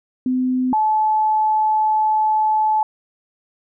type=tone pair in turn; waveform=sine; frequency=255 / 863.7 Hz; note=C4 / A5; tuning=-44 / -32 cents; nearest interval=octave + major sixth; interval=2112 cents; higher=second; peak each=-16 / -14 dBFS; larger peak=second; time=0.26-0.73 / 0.73-2.83 s; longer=second; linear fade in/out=2 ms; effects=none